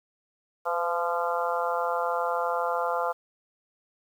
harmonic tone with a mistuned harmonic, 172.2 Hz, F3, 24 cents flat, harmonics 3 / 4 / 5 / 6 / 7 / 8, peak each -30 / -31 / -32 / -33 / -33 / -34 dBFS, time 0.65-3.13 s, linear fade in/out 20 ms, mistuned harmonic 3, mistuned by -24 cents, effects 9-bit

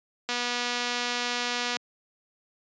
click train, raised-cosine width 0.2 ms, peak -12 dBFS, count 360, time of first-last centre 0.29-1.767 s, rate 243 Hz, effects high-pass 200 Hz 12 dB/octave + resampled to 16000 Hz

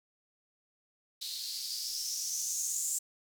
violet noise with band-pass filter sweep, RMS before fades -36 dBFS, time 1.21-2.99 s, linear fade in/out 10 ms, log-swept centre 4000 to 7500 Hz, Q 5.9, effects none

